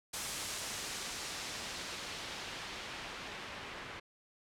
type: noise with low-pass filter sweep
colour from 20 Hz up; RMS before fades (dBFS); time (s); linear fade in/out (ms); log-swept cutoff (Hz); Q
white; -43; 0.13-4; 10; 9700 to 2200; 0.79
effects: none